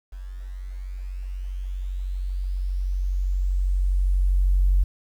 sine tone with level ramp, 46.25 Hz, F#1, in tune, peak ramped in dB -33 to -14 dBFS, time 0.12-4.84 s, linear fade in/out 10 ms, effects tanh soft clip ceiling -10 dBFS + 9-bit

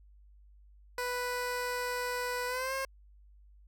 15% pulse tone with pitch glide, 493.9 to 535.5 Hz, B4 to C5, 0 to +40 cents, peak -26 dBFS, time 0.98-2.85 s, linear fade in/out 2 ms, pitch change +140 cents, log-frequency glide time 2.47-2.74 s, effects added 50 Hz sine -55 dBFS peak until 3.67 s

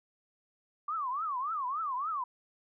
sine tone with vibrato, 1144 Hz, D6, 46 cents flat, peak -31 dBFS, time 0.88-2.24 s, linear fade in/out 5 ms, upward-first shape triangle, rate 3.5 Hz, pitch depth 290 cents each way, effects none

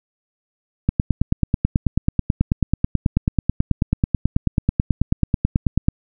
click train, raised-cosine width 5 ms, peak -3 dBFS, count 47, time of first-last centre 0.89-5.885 s, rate 9.21 Hz, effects none

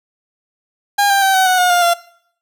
30% pulse tone with pitch steps, 810 / 791.5 / 773.4 / 755.8 / 738.5 / 721.6 / 705.1 / 689 Hz, G#5 / G5 / G5 / F#5 / F#5 / F#5 / F5 / F5, -43 / +17 / -24 / +37 / -3 / -44 / +16 / -24 cents, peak -8 dBFS, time 0.98-1.94 s, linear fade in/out 10 ms, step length 120 ms, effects noise-tail reverb RT60 0.6 s tail -19 dB re dry

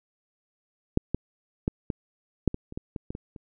clicks, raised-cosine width 3 ms, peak -7 / -12 / -11 / -15 / -7 / -18 / -27 / -19 / -20 / -20 / -23 / -29 dBFS, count 12, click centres 0.974 / 1.146 / 1.679 / 1.902 / 2.477 / 2.544 / 2.724 / 2.775 / 2.962 / 3.105 / 3.151 / 3.362 s, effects none

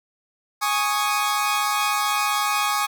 sawtooth chord, Ab suspended fourth, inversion none, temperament equal, 830.6 / 1108.7 / 1244.5 Hz, Ab5 / Db6 / Eb6, 0 / 0 / 0 cents, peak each -21 dBFS, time 0.61-2.87 s, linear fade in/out 20 ms, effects none

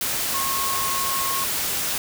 sine tone in noise, 1086 Hz, C#6, 36 cents flat, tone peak -26 dBFS, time 0.34-1.44 s, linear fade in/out 2 ms, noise white, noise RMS -25 dBFS, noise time 0.01-1.98 s, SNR -4 dB, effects none

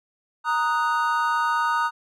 triangle chord, D# minor, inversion second, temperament equal, 932.3 / 1244.5 / 1480 Hz, A#5 / D#6 / F#6, 0 / 0 / 0 cents, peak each -22 / -22 / -25 dBFS, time 0.44-1.91 s, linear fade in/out 50 ms, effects none

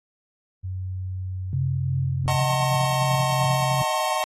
sine tone, 93 Hz, F#2, 9 cents sharp, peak -27 dBFS, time 0.63-2.38 s, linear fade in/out 20 ms
sine tone with tremolo, 134.2 Hz, C3, 44 cents sharp, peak -21 dBFS, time 1.53-3.82 s, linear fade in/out 2 ms, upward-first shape triangle, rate 2.7 Hz, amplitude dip 30%
square chord, D# diminished seventh, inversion none, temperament just, 622.3 / 746.7 / 896 / 1075.3 Hz, D#5 / F#5 / A5 / C6, 0 / +16 / +31 / +47 cents, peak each -29 dBFS, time 2.28-4.24 s, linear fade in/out 0 ms
effects AAC 32 kbps

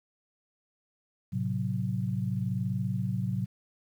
sine chord, F# diminished, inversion first, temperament equal, 110 / 130.81 / 185 Hz, A2 / C3 / F#3, 0 / 0 / 0 cents, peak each -32 dBFS, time 1.32-3.46 s, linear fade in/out 20 ms, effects 10-bit

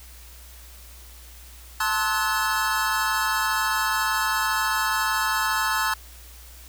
square tone cluster, 884 / 1055 / 1290 / 1478 / 1716 Hz, A5 / C6 / E6 / F#6 / A6, +8 / +14 / -38 / -2 / -44 cents, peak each -29 dBFS, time 1.8-5.94 s, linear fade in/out 5 ms, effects added 60 Hz sine -44 dBFS peak until 6.68 s + white hiss -48 dBFS RMS until 6.68 s

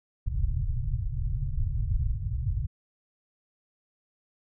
pink low-pass noise, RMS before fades -28 dBFS, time 0.26-2.67 s, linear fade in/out 10 ms, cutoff 140 Hz, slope 96 dB/octave, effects none

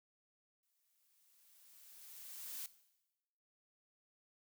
blue noise with exponential growth, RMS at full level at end -44 dBFS, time 0.63-2.66 s, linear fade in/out 1 ms, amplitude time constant 440 ms, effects noise-tail reverb RT60 1.0 s tail -17 dB re dry

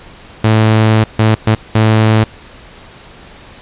sawtooth tone bursts at uneven times, 109.7 Hz, A2, 5 cents flat, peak -3 dBFS, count 4, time 0.44-1.04 / 1.19-1.35 / 1.47-1.55 / 1.75-2.24 s, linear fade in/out 5 ms, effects pink hiss -37 dBFS RMS until 3.61 s + resampled to 8000 Hz

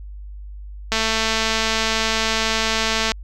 click train, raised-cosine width 0.2 ms, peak -3 dBFS, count 489, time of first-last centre 0.92-3.118 s, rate 222 Hz, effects added 50 Hz sine -32 dBFS peak until 3.23 s

